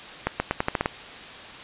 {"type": "accelerating click train", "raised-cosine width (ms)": 0.5, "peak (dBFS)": -7, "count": 8, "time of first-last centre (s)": [0.27, 0.859], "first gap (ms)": 130, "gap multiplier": 0.85, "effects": ["white hiss -40 dBFS RMS until 1.63 s", "resampled to 8000 Hz"]}